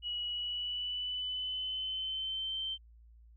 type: tone with pitch glide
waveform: sine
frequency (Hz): 2920 to 3112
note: F#7 to G7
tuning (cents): -24 to -13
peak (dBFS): -34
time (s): 0.02-2.78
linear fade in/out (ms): 50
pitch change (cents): +111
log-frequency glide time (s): 0.28-2.58
effects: added 57 Hz sine -55 dBFS peak until 3.36 s